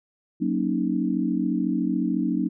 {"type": "chord", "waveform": "sine", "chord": "D# minor seventh", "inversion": "first", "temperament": "equal", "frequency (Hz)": [185, 233.1, 277.2, 311.1], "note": ["F#3", "A#3", "C#4", "D#4"], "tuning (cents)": [0, 0, 0, 0], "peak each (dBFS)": -27, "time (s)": [0.4, 2.49], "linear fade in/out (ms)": 20, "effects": []}